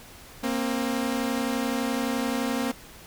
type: tone pair together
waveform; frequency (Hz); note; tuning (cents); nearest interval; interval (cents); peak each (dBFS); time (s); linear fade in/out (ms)
sawtooth; 234.1 / 265.8; A#3 / C4; +8 / +27; major second; 219; -24; 0.43-2.72; 10
effects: pink hiss -47 dBFS RMS until 3.06 s